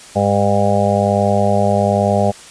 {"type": "harmonic tone", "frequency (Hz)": 101.1, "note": "G#2", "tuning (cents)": -46, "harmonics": [1, 2, 4, 5, 6, 7, 8], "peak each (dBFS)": [-19, -18, -23, -21, -17, -20, -21], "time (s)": [0.15, 2.32], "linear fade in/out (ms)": 20, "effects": ["white hiss -38 dBFS RMS until 2.5 s", "resampled to 22050 Hz"]}